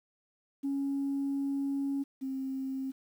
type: tone pair in turn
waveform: sine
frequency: 277.2 / 266.1 Hz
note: C#4 / C4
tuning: 0 / +29 cents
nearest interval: minor second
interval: 71 cents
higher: first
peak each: -28 / -32 dBFS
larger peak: first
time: 0.63-2.04 / 2.21-2.92 s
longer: first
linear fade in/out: 20 ms
effects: tanh soft clip ceiling -26 dBFS + 10-bit